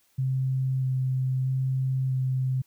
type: tone with vibrato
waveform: sine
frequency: 130.81 Hz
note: C3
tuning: in tune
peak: -23 dBFS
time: 0.18-2.62 s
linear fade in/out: 10 ms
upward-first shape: square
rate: 0.78 Hz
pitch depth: 9 cents each way
effects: white hiss -66 dBFS RMS until 2.66 s